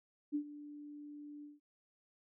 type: tone with ADSR envelope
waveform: sine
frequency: 293.7 Hz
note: D4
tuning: in tune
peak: -31 dBFS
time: 0.32-1.6 s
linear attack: 31 ms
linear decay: 82 ms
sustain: -16 dB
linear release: 170 ms
effects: none